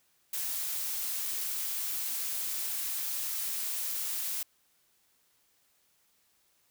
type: noise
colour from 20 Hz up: blue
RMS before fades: -34 dBFS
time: 0.33-4.43 s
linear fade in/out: 5 ms
effects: white hiss -70 dBFS RMS until 6.7 s